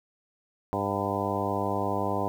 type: harmonic tone with a mistuned harmonic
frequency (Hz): 100.3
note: G2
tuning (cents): +40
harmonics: 1 / 2 / 3 / 4 / 5 / 6 / 7 / 8 / 9 / 10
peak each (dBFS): -35 / -35 / -35 / -35 / -35 / -35 / -35 / -35 / -35 / -35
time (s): 0.73-2.28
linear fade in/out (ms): 0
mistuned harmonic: 8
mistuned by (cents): -43
effects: 9-bit